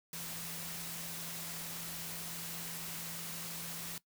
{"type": "tone in noise", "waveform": "sine", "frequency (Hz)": 167.4, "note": "E3", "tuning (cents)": 27, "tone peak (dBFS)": -50, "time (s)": [0.13, 3.98], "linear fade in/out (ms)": 2, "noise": "white", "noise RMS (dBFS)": -43, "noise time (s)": [0.13, 3.98], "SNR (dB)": -10, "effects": ["noise-tail reverb RT60 0.1 s tail -19 dB re dry"]}